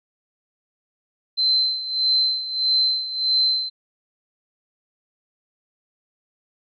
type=tone with tremolo; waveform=sine; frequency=4084 Hz; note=C8; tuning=43 cents flat; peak=-15 dBFS; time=1.37-3.7 s; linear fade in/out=20 ms; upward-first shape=sine; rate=1.6 Hz; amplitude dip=75%; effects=none